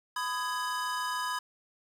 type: chord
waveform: square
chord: G# minor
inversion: first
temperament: equal with one note detuned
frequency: 1002.1 / 1244.5 / 1661.2 Hz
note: B5 / D#6 / G#6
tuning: +25 / 0 / 0 cents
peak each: -34 / -38 / -37 dBFS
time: 0.16-1.39 s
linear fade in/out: 5 ms
effects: low-pass 11000 Hz 12 dB/octave + 9-bit